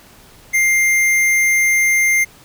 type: tone with hard clipping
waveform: sine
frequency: 2100 Hz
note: C7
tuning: 6 cents sharp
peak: -13 dBFS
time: 0.53-2.25 s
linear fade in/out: 20 ms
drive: 16 dB
effects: pink hiss -45 dBFS RMS until 2.44 s